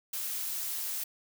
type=noise; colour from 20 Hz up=blue; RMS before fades=-35 dBFS; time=0.13-1.04 s; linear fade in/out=5 ms; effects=none